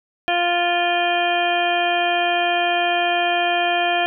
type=harmonic tone; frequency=349.2 Hz; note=F4; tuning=in tune; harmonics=1 / 2 / 3 / 4 / 5 / 7 / 8 / 9; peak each=-27 / -19 / -33 / -30 / -25 / -25 / -34 / -27 dBFS; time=0.28-4.06 s; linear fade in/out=0 ms; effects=none